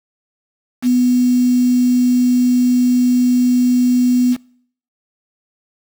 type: tone with quantisation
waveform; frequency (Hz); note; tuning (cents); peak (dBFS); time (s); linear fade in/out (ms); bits
sine; 248; B3; +7; -10; 0.82-4.37; 50; 5
effects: noise-tail reverb RT60 0.6 s tail -24 dB re dry